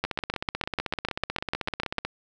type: two click trains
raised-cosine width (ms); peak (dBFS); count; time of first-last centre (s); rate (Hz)
0.3; -10 / -13; 14 / 33; 0.04-1.983 / 0.05-2.05; 6.69 / 16
effects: none